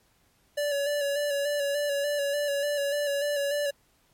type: tone with vibrato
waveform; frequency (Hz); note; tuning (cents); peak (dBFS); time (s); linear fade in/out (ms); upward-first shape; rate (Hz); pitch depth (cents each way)
square; 574; D5; -40; -26; 0.57-3.71; 10; square; 3.4; 29
effects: pink hiss -66 dBFS RMS until 4.13 s + MP3 64 kbps